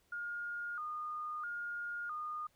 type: tone with vibrato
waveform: sine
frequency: 1318.5 Hz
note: E6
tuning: in tune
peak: -38 dBFS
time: 0.12-2.47 s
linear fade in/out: 5 ms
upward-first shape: square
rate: 0.76 Hz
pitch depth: 130 cents each way
effects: pink hiss -73 dBFS RMS until 2.55 s